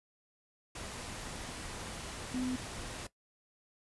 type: tone in noise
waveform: sine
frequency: 254 Hz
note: B3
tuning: 49 cents sharp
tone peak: -32 dBFS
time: 2.34-2.56 s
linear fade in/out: 5 ms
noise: pink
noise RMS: -43 dBFS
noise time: 0.75-3.07 s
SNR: +8 dB
effects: noise-tail reverb RT60 0.1 s tail -17 dB re dry + resampled to 24000 Hz